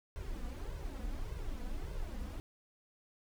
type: noise with flanger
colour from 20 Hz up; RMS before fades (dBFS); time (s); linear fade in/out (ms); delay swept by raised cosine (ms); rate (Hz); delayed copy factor
brown; -40; 0.16-2.4; 0; 1.9 to 4.1; 1.7; +0.75
effects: none